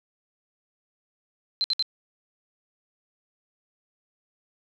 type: tone bursts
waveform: sine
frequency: 4100 Hz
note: C8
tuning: 36 cents flat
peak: -21 dBFS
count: 3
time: 1.61-1.825 s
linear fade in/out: 0 ms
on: 31 ms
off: 61 ms
effects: none